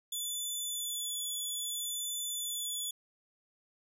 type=tone with vibrato; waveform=15% pulse; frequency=3462 Hz; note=A7; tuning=29 cents flat; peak=-28 dBFS; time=0.12-2.91 s; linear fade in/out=5 ms; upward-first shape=sine; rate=0.61 Hz; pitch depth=15 cents each way; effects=none